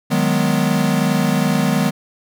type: chord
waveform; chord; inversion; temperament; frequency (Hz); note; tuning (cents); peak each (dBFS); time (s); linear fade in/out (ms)
square; G# minor seventh; second; equal; 155.56 / 185 / 207.7 / 246.9; D#3 / F#3 / G#3 / B3; 0 / 0 / 0 / 0; -21; 0.1-1.91; 20
effects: none